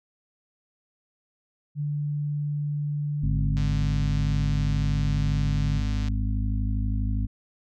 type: tone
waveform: sine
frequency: 146.83 Hz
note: D3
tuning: in tune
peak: -25 dBFS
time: 1.75-5.82 s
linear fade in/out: 50 ms
type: harmonic tone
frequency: 52.4 Hz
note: G#1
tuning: 16 cents sharp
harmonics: 1 / 2 / 4 / 5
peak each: -25 / -28 / -34 / -36 dBFS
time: 3.22-7.27 s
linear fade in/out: 20 ms
type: click train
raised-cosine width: 0.2 ms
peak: -24 dBFS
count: 373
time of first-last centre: 3.57-6.084 s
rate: 148 Hz
effects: none